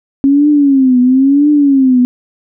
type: tone with vibrato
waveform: sine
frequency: 271.6 Hz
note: C#4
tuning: 35 cents flat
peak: -5 dBFS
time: 0.24-2.05 s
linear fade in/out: 0 ms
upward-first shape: triangle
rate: 0.99 Hz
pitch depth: 170 cents each way
effects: none